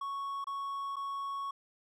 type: tone with dropouts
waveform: triangle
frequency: 1108.7 Hz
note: C#6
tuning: in tune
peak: -33 dBFS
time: 0.01-1.51 s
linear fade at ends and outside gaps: 5 ms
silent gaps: 0.443-0.469 / 0.959-0.965 s
effects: none